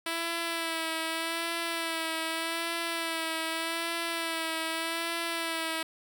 5% pulse tone with vibrato, 329.6 Hz, E4, in tune, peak -19 dBFS, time 0.06-5.83 s, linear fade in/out 5 ms, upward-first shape sine, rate 0.83 Hz, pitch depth 33 cents each way, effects none

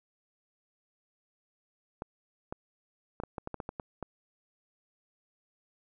clicks, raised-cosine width 1 ms, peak -22 dBFS, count 11, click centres 2.021 / 2.525 / 3.201 / 3.236 / 3.382 / 3.474 / 3.543 / 3.602 / 3.691 / 3.798 / 4.027 s, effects none

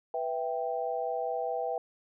sine chord, E minor, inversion second, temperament equal, 493.9 / 659.3 / 784 Hz, B4 / E5 / G5, 0 / 0 / 0 cents, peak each -34 dBFS, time 0.14-1.78 s, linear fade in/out 2 ms, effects none

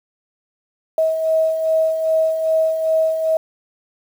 sine beating tone pair, 638 / 640.5 Hz, D#5 / E5, +43 / -50 cents, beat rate 2.5 Hz, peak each -24 / -15 dBFS, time 0.98-3.37 s, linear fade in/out 2 ms, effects 7-bit

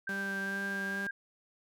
sine tone with pitch glide, 1568 to 1608.4 Hz, G6 to G6, 0 to +44 cents, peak -34 dBFS, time 0.07-1.11 s, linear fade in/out 5 ms, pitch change +44 cents, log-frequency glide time 0.27-0.98 s
sawtooth tone with vibrato, 196 Hz, G3, in tune, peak -34 dBFS, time 0.09-1.07 s, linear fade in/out 2 ms, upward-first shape sine, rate 2.3 Hz, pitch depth 13 cents each way
effects none

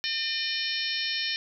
harmonic tone with a mistuned harmonic, 604 Hz, D5, 48 cents sharp, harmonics 3 / 4 / 5 / 6 / 7 / 8 / 9, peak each -35 / -35 / -34 / -35 / -34 / -40 / -34 dBFS, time 0.04-1.36 s, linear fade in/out 0 ms, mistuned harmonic 6, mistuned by +22 cents, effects none

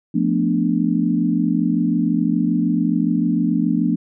sine chord, B half-diminished seventh, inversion second, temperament equal, 174.61 / 220 / 246.9 / 293.7 Hz, F3 / A3 / B3 / D4, 0 / 0 / 0 / 0 cents, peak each -21 dBFS, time 0.14-3.96 s, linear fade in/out 10 ms, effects none

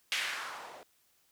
violet noise with low-pass filter sweep, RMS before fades -38 dBFS, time 0.12-0.83 s, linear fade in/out 0 ms, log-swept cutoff 2700 to 560 Hz, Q 1.8, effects white hiss -70 dBFS RMS until 1.31 s

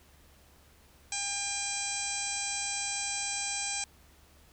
harmonic tone with a mistuned harmonic, 803 Hz, G5, 41 cents sharp, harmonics 1 / 2 / 3 / 4 / 5 / 6 / 7 / 8 / 9 / 10, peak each -42 / -46 / -39 / -45 / -43 / -44 / -40 / -40 / -40 / -37 dBFS, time 1.12-3.84 s, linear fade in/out 2 ms, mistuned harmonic 8, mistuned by -25 cents, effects added 72 Hz sine -61 dBFS peak until 4.52 s + pink hiss -61 dBFS RMS until 4.52 s

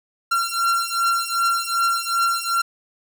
45% pulse beating tone pair, 1369 / 1371.6 Hz, F6 / F6, -35 / -32 cents, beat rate 2.6 Hz, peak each -22 dBFS, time 0.31-2.62 s, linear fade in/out 10 ms, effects none

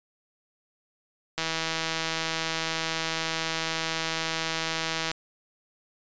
click train, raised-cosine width 0.2 ms, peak -11 dBFS, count 606, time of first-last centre 1.38-5.115 s, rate 162 Hz, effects resampled to 16000 Hz

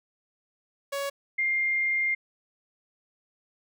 sawtooth / sine tone pair in turn, 559 / 2111 Hz, C#5 / C7, +14 / +15 cents, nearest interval octave + major seventh, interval 2301 cents, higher second, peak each -25 / -23 dBFS, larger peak second, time 0.92-1.1 / 1.38-2.15 s, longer second, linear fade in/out 10 ms, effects none

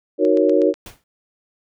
sine chord, D# minor seventh, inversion none, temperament equal, 311.1 / 370 / 466.2 / 554.4 Hz, D#4 / F#4 / A#4 / C#5, 0 / 0 / 0 / 0 cents, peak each -18 dBFS, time 0.18-0.74 s, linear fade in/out 50 ms
click train, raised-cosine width 0.2 ms, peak -20 dBFS, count 5, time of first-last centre 0.25-0.741 s, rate 8.15 Hz
pink noise with exponential decay, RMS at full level -33 dBFS, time 0.86-1.04 s, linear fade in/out 2 ms, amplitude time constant 38 ms
effects none

